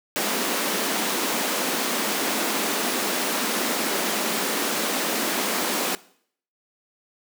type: high-pass noise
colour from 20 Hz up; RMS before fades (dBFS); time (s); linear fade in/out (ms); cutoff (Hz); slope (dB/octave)
pink; -25; 0.16-5.95; 0; 200; 48
effects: noise-tail reverb RT60 0.6 s tail -20 dB re dry